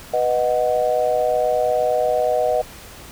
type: chord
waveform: sine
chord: B major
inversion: none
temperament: equal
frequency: 493.9 / 622.3 / 740 Hz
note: B4 / D#5 / F#5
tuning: 0 / 0 / 0 cents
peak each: -21 / -19 / -22 dBFS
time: 0.13-2.62 s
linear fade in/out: 10 ms
effects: pink hiss -40 dBFS RMS until 3.11 s